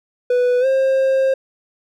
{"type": "tone with pitch glide", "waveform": "triangle", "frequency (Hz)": [493.9, 532.4], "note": ["B4", "C5"], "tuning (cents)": [0, 30], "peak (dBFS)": -11, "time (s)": [0.3, 1.34], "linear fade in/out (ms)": 5, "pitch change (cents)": 130, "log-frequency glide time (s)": [0.6, 0.66], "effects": []}